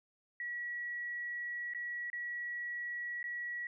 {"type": "tone with dropouts", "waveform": "sine", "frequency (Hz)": 1927, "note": "B6", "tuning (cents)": -43, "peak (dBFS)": -37, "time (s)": [0.4, 3.67], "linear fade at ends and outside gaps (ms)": 2, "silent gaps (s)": [[1.736, 1.747], [2.101, 2.13], [3.229, 3.24]], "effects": []}